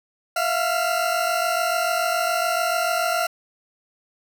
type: tone cluster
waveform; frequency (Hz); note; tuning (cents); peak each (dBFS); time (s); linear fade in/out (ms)
40% pulse; 660 / 707 / 1381; E5 / F5 / F6; +2 / +21 / -20; -24; 0.36-3.27; 5
effects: none